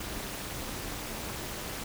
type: noise with amplitude modulation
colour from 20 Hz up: pink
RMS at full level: -34 dBFS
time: 0-1.84 s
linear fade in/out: 5 ms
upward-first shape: sine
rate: 248 Hz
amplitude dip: 85%
effects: none